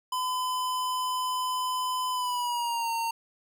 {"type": "tone with pitch glide", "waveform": "square", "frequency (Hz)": [1012, 917.3], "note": ["B5", "A#5"], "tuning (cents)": [42, -28], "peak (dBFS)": -28, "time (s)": [0.12, 3.11], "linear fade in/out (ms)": 5, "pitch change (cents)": -170, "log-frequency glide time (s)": [2.11, 2.91], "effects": []}